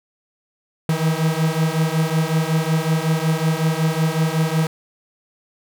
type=beating tone pair; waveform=45% pulse; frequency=157 / 162.4 Hz; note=D#3 / E3; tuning=+16 / -26 cents; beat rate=5.4 Hz; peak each=-20 dBFS; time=0.89-4.67 s; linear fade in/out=2 ms; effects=none